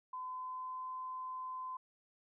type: tone with pitch glide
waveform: sine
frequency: 1018 to 1026.3 Hz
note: C6 to C6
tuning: -48 to -34 cents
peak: -40 dBFS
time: 0.13-1.77 s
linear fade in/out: 5 ms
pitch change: +14 cents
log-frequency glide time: 0.27-0.89 s
effects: none